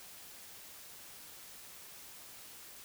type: silence
effects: white hiss -52 dBFS RMS until 2.84 s